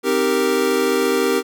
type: chord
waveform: square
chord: C minor seventh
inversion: none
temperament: equal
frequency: 261.6 / 311.1 / 392 / 466.2 Hz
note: C4 / Eb4 / G4 / Bb4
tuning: 0 / 0 / 0 / 0 cents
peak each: -24 / -26 / -20 / -21 dBFS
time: 0.03-1.43 s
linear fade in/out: 50 ms
effects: none